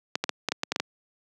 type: clicks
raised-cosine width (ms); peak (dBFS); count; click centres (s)
0.2; -8; 9; 0.155 / 0.24 / 0.293 / 0.487 / 0.52 / 0.634 / 0.72 / 0.761 / 0.8
effects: high-pass 200 Hz 12 dB/octave